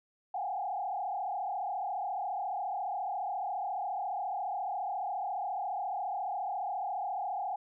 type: tone with frequency modulation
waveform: sine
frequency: 772 Hz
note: G5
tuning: 27 cents flat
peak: -32 dBFS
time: 0.34-7.56 s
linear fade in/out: 5 ms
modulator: 34.4 Hz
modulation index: 1.9
effects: none